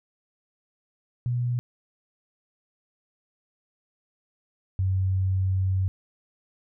sine tone pair in turn, 122.1 / 94.48 Hz, B2 / F#2, -19 / +37 cents, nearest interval major third, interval 444 cents, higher first, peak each -23 / -21 dBFS, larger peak second, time 1.26-1.59 / 4.79-5.88 s, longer second, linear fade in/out 0 ms, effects none

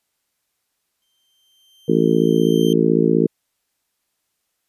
40% pulse tone with exponential growth, 3136 Hz, G7, in tune, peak -28 dBFS, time 1.02-2.73 s, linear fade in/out 1 ms, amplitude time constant 370 ms
harmonic tone, 55.9 Hz, A1, 28 cents sharp, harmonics 3 / 4 / 5 / 6 / 7 / 8, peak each -20 / -20 / -20 / -20 / -20 / -20 dBFS, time 1.88-3.27 s, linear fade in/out 10 ms
effects white hiss -73 dBFS RMS until 4.68 s + resampled to 32000 Hz

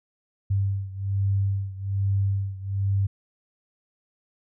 sine beating tone pair, 98 / 99.2 Hz, G2 / G2, 0 / +21 cents, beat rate 1.2 Hz, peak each -24 / -27 dBFS, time 0.5-3.07 s, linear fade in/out 10 ms, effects none

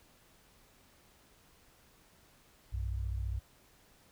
sine tone pair together, 61.09 / 95.9 Hz, B1 / G2, -18 / -37 cents, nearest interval minor sixth, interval 781 cents, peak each -34 / -38 dBFS, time 2.72-3.4 s, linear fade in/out 20 ms, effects pink hiss -64 dBFS RMS until 4.11 s

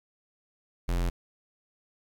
square tone, 43.51 Hz, F1, 6 cents flat, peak -26 dBFS, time 0.88-1.1 s, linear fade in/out 10 ms, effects 10-bit

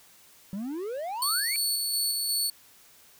triangle exponential sweep, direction up, 185 to 2372 Hz, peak -29 dBFS, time 0.53-1.56 s, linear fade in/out 0 ms
20% pulse tone with tremolo, 4435 Hz, C#8, in tune, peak -19 dBFS, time 1.22-2.5 s, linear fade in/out 2 ms, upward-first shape square, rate 2.8 Hz, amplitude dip 25%
effects white hiss -56 dBFS RMS until 3.19 s

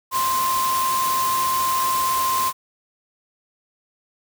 sine tone in noise, 1046.5 Hz, C6, in tune, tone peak -19 dBFS, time 0.11-2.53 s, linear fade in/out 50 ms, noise white, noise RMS -27 dBFS, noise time 0.11-2.53 s, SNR +5 dB, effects none

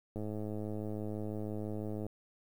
click train, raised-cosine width 2 ms, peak -27 dBFS, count 203, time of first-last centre 0.16-2.066 s, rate 106 Hz, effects 10-bit

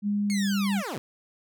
sine tone with pitch glide, 205 to 199.16 Hz, G#3 to G3, -22 to +28 cents, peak -23 dBFS, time 0.02-0.83 s, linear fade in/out 50 ms, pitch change -50 cents, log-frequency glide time 0.26-0.41 s
15% pulse linear sweep, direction down, 2217 to 99 Hz, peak -25 dBFS, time 0.3-0.98 s, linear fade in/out 0 ms
effects none

